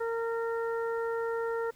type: harmonic tone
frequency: 459.9 Hz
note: A#4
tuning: 23 cents flat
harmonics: 1 / 2 / 3 / 4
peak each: -30 / -39 / -39 / -45 dBFS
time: 0-1.71 s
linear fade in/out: 10 ms
effects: pink hiss -61 dBFS RMS until 1.75 s